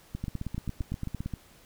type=two click trains; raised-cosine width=5 ms; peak=-20 / -21 dBFS; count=10 / 10; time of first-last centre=0.24-1.26 / 0.15-1.337 s; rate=8.82 / 7.58 Hz; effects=pink hiss -57 dBFS RMS until 1.65 s